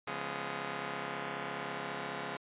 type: chord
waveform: 5% pulse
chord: C# dominant seventh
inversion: none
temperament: just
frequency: 138.59 / 173.24 / 207.9 / 249.5 Hz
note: C#3 / E#3 / G#3 / B3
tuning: 0 / -14 / +2 / +18 cents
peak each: -32 dBFS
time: 0.07-2.37 s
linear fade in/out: 5 ms
effects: resampled to 8000 Hz